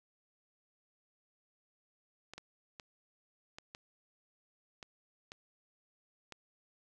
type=clicks; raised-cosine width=0.2 ms; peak=-29 dBFS; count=8; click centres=2.336 / 2.38 / 2.798 / 3.585 / 3.749 / 4.828 / 5.319 / 6.323 s; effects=none